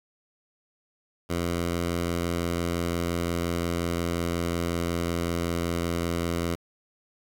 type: tone with pitch glide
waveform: 10% pulse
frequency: 86 to 85.11 Hz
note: F2 to F2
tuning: -26 to -44 cents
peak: -18 dBFS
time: 1.29-6.56 s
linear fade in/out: 20 ms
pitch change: -18 cents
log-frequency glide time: 1.75-6.35 s
effects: 8-bit